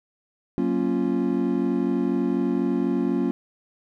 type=chord; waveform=triangle; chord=Gb major seventh; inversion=none; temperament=equal; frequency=185 / 233.1 / 277.2 / 349.2 Hz; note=Gb3 / Bb3 / Db4 / F4; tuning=0 / 0 / 0 / 0 cents; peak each=-26 / -24 / -23 / -25 dBFS; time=0.58-3.31 s; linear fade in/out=0 ms; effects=none